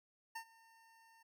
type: tone with ADSR envelope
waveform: 25% pulse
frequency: 908 Hz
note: A#5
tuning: 46 cents flat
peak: -38 dBFS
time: 0.35-1.23 s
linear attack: 9 ms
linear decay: 81 ms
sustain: -22 dB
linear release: 8 ms
effects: none